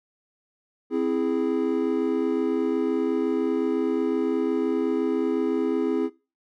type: chord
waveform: triangle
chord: C augmented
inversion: none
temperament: equal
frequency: 261.6 / 329.6 / 415.3 Hz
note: C4 / E4 / G#4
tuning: 0 / 0 / 0 cents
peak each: -24 dBFS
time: 0.9-6.1 s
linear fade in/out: 50 ms
effects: noise-tail reverb RT60 0.3 s tail -20 dB re dry